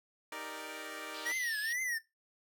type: chord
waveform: 10% pulse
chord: Eb major seventh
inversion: none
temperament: equal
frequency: 311.1 / 392 / 466.2 / 587.3 Hz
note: Eb4 / G4 / Bb4 / D5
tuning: 0 / 0 / 0 / 0 cents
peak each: -39 / -42 / -38 / -39 dBFS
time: 0.32-1.32 s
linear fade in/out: 2 ms
type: band-pass noise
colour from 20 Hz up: pink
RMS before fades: -49 dBFS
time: 1.14-1.73 s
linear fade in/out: 5 ms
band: 2800 to 4900 Hz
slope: 48 dB/octave
type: tone with vibrato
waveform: square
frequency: 1864.7 Hz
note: A#6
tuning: in tune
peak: -34 dBFS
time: 1.25-1.99 s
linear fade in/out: 20 ms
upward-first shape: triangle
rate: 2.2 Hz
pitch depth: 200 cents each way
effects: noise-tail reverb RT60 0.2 s tail -17 dB re dry